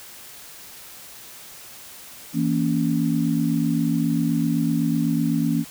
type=chord; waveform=sine; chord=A# diminished; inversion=second; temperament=equal with one note detuned; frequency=164.81 / 233.1 / 280.9 Hz; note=E3 / A#3 / C#4; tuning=0 / 0 / +23 cents; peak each=-23 / -23 / -23 dBFS; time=2.33-5.65 s; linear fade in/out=50 ms; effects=white hiss -42 dBFS RMS until 5.7 s